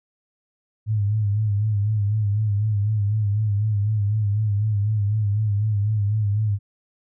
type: tone with vibrato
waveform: sine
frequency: 104.8 Hz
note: G#2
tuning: 16 cents sharp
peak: -18 dBFS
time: 0.86-6.59 s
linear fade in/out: 50 ms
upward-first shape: sine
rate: 4 Hz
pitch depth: 72 cents each way
effects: none